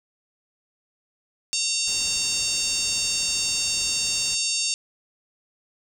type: harmonic tone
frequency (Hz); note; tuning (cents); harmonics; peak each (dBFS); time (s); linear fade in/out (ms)
916; A#5; -31; 3 / 4 / 5 / 6 / 7 / 8 / 9 / 10; -31 / -33 / -28 / -30 / -29 / -31 / -34 / -35; 1.53-4.74; 0
type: noise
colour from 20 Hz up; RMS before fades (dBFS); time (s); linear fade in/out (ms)
pink; -43; 1.87-4.35; 5
effects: none